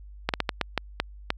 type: slowing click train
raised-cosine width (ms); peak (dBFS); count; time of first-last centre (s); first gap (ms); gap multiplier
0.3; -7; 8; 0.29-1.304; 48; 1.36
effects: added 50 Hz sine -42 dBFS peak until 1.37 s